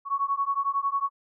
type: beating tone pair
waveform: sine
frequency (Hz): 1107 / 1118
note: C#6 / C#6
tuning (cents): -3 / +14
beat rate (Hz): 11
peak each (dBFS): -27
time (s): 0.05-1.1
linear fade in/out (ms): 50
effects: none